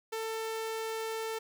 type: tone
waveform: sawtooth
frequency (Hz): 445.5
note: A4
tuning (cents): +22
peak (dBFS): -30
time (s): 0.12-1.39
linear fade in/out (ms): 10
effects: none